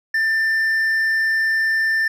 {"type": "tone with hard clipping", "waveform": "sine", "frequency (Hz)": 1785, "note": "A6", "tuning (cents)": 24, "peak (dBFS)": -17, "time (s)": [0.14, 2.08], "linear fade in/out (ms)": 5, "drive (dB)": 3, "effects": []}